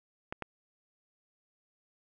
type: clicks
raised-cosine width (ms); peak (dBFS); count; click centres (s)
0.5; -21; 2; 0.325 / 0.423
effects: none